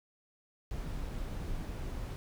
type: noise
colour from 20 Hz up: brown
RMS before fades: -38 dBFS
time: 0.71-2.16 s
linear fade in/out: 0 ms
effects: none